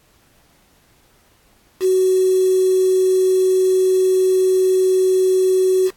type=tone with quantisation; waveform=sine; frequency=373.9 Hz; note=F#4; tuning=18 cents sharp; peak=-12 dBFS; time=1.8-5.91 s; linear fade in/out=50 ms; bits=5; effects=pink hiss -56 dBFS RMS until 5.96 s + AAC 64 kbps